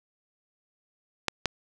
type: clicks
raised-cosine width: 0.2 ms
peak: -7 dBFS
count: 2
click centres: 1.283 / 1.457 s
effects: none